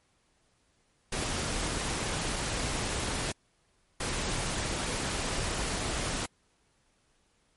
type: noise bursts at uneven times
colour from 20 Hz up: pink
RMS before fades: -32 dBFS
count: 2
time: 1.12-3.32 / 4-6.26 s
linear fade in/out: 5 ms
effects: pink hiss -70 dBFS RMS until 7.56 s + MP3 48 kbps